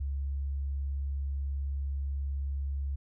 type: tone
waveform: sine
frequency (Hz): 69.3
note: C#2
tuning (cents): 0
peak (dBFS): -30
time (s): 0-2.96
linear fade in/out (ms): 10
effects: none